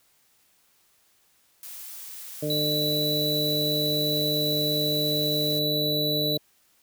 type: noise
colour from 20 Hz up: blue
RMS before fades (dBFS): -40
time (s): 1.63-5.59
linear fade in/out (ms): 2
type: harmonic tone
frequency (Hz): 150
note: D3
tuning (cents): +37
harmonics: 1 / 2 / 3 / 4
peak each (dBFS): -31 / -31 / -31 / -31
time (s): 2.42-6.38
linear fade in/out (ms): 10
type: tone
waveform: square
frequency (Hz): 3951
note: B7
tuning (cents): 0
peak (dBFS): -26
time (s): 2.5-6.37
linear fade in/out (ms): 2
effects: white hiss -64 dBFS RMS until 6.82 s